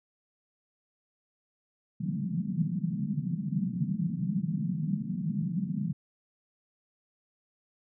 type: band-pass noise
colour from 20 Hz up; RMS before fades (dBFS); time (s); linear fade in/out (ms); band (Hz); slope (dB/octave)
white; -31; 2-5.93; 10; 150 to 200; 48
effects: none